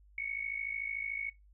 sine tone with amplitude modulation, 2217 Hz, C#7, in tune, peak -31 dBFS, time 0.18-1.3 s, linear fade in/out 2 ms, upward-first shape sine, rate 53.5 Hz, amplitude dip 80%, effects noise-tail reverb RT60 0.2 s tail -21 dB re dry + added 50 Hz sine -58 dBFS peak until 1.53 s

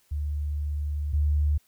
sine tone pair in turn, 73.7 / 74.06 Hz, D2 / D2, +7 / +15 cents, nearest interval unison, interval 8 cents, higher second, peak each -26 / -20 dBFS, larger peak second, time 0.11-1.13 / 1.13-1.58 s, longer first, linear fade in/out 10 ms, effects white hiss -65 dBFS RMS until 1.67 s

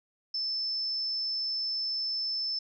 sine tone, 5274 Hz, E8, in tune, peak -29 dBFS, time 0.34-2.59 s, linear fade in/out 5 ms, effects none

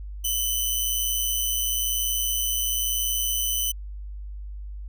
5% pulse tone with amplitude modulation, 3015 Hz, F#7, 32 cents sharp, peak -13 dBFS, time 0.24-3.72 s, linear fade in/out 10 ms, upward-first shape sine, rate 121 Hz, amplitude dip 40%, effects added 50 Hz sine -33 dBFS peak until 4.88 s

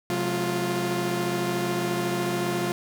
sawtooth tone cluster, 131.6 / 181.8 / 214.4 / 349.6 Hz, C3 / F#3 / A3 / F4, +10 / -30 / -45 / +2 cents, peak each -29 / -27 / -30 / -23 dBFS, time 0.1-2.72 s, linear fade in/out 0 ms, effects none

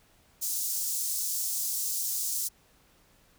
pink high-pass noise, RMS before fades -31 dBFS, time 0.41-2.49 s, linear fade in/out 20 ms, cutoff 5900 Hz, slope 24 dB/octave, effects pink hiss -63 dBFS RMS until 3.38 s

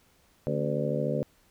harmonic tone with a mistuned harmonic, 73.42 Hz, D2, in tune, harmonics 2 / 3 / 4 / 5 / 6 / 7 / 8, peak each -31 / -34 / -37 / -37 / -35 / -32 / -34 dBFS, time 0.47-1.23 s, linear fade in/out 0 ms, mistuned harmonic 4, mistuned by -100 cents, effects pink hiss -64 dBFS RMS until 1.5 s

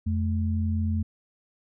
sine tone pair together, 87.31 / 216.9 Hz, F2 / A3, 0 / -25 cents, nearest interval octave + major third, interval 1575 cents, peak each -24 / -29 dBFS, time 0.06-1.03 s, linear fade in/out 10 ms, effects none

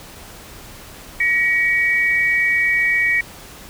sine tone pair together, 1902.1 / 2262 Hz, A#6 / C#7, +34 / +34 cents, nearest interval minor third, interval 300 cents, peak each -17 dBFS, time 1.2-3.21 s, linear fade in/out 5 ms, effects pink hiss -39 dBFS RMS until 3.69 s

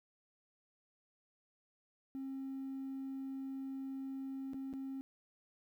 triangle tone with dropouts, 268.5 Hz, C4, 45 cents sharp, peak -37 dBFS, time 2.15-5.01 s, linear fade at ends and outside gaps 0 ms, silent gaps 4.534-4.543 / 4.729-4.737 s, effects tanh soft clip ceiling -36 dBFS + 12-bit

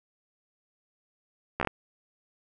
slowing click train, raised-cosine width 0.5 ms, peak -13 dBFS, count 5, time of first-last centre 1.6-1.673 s, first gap 13 ms, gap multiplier 1.23, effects none

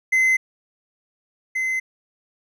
triangle tone pair in turn, 2054 / 2054 Hz, C7 / C7, -33 / -33 cents, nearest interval unison, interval 0 cents, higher neither, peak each -13 / -19 dBFS, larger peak first, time 0.12-0.37 / 1.55-1.8 s, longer neither, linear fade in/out 10 ms, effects none

